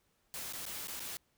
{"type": "noise with dropouts", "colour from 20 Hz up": "white", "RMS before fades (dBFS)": -42, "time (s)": [0.34, 1.17], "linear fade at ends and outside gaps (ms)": 0, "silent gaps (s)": [[0.525, 0.534], [0.654, 0.664], [0.872, 0.882], [0.995, 1.003]], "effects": ["pink hiss -75 dBFS RMS until 1.37 s"]}